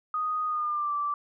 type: tone with pitch glide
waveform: sine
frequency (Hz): 1243 to 1166.5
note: D#6 to D6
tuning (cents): -2 to -12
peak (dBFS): -26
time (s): 0.14-1.14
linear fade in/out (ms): 2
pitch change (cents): -110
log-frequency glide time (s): 0.46-0.94
effects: none